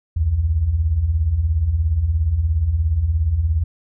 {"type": "beating tone pair", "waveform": "sine", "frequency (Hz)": [65.41, 82.41], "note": ["C2", "E2"], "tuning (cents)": [0, 0], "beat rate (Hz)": 17, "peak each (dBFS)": [-23, -16], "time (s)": [0.16, 3.64], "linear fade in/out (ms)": 10, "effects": []}